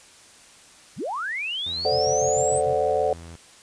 sine linear sweep, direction up, 69.3 to 8372 Hz, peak -26 dBFS, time 0.96-2.62 s, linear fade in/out 50 ms
sawtooth tone, 83.6 Hz, E2, 25 cents sharp, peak -35 dBFS, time 1.66-3.36 s, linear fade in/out 5 ms
sine chord, D dominant seventh, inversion second, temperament equal with one note detuned, 440 / 521.4 / 587.3 / 740 Hz, A4 / C5 / D5 / F#5, 0 / -6 / 0 / 0 cents, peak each -25 dBFS, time 1.85-3.13 s, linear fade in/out 2 ms
triangle tone bursts, 128.9 Hz, C3, 26 cents flat, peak -31 dBFS, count 6, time 1.92-2.731 s, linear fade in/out 0 ms, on 66 ms, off 83 ms
effects white hiss -50 dBFS RMS until 3.62 s + resampled to 22050 Hz

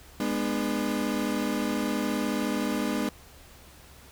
35% pulse chord, G# diminished, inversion none, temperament equal with one note detuned, 207.7 / 246.9 / 301.1 Hz, G#3 / B3 / D4, 0 / 0 / +43 cents, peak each -29 dBFS, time 0.2-3.09 s, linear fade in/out 2 ms, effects added 69 Hz sine -53 dBFS peak until 4.11 s + pink hiss -52 dBFS RMS until 4.11 s

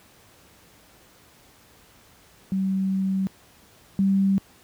sine tone pair in turn, 191.5 / 194.73 Hz, G3 / G3, -40 / -11 cents, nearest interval unison, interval 29 cents, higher second, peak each -21 / -17 dBFS, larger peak second, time 2.52-3.27 / 3.99-4.38 s, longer first, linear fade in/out 0 ms, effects pink hiss -54 dBFS RMS until 4.63 s + high-pass 60 Hz 12 dB/octave

